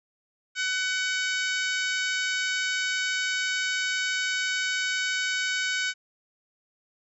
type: harmonic tone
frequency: 751 Hz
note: F#5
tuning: 26 cents sharp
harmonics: 2 / 3 / 4 / 5 / 6 / 7 / 8 / 9 / 10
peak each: -28 / -32 / -34 / -36 / -38 / -39 / -40 / -41 / -42 dBFS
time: 0.55-5.94 s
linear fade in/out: 50 ms
effects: none